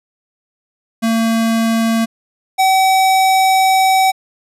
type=tone pair in turn; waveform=square; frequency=226.6 / 762.2 Hz; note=A#3 / G5; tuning=-49 / -49 cents; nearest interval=octave + major sixth; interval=2100 cents; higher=second; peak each=-13 / -10 dBFS; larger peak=second; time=1.02-2.06 / 2.58-4.12 s; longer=second; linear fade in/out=20 ms; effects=resampled to 32000 Hz